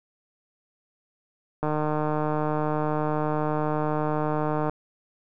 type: click train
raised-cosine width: 1 ms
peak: -13 dBFS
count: 467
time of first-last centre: 1.63-4.696 s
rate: 152 Hz
effects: none